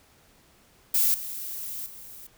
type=noise with level steps; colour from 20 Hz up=violet; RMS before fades=-22 / -35 / -44 dBFS; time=0.94-2.27 s; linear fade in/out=5 ms; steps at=1.14 / 1.86 s; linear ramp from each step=2 ms; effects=pink hiss -59 dBFS RMS until 2.37 s